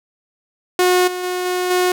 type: tone with level steps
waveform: sawtooth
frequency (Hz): 362.5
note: F#4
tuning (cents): -35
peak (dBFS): -8 / -19 / -16 / -14 / -10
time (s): 0.79-1.92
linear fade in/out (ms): 2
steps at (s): 1.07 / 1.23 / 1.45 / 1.7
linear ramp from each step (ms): 10
effects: none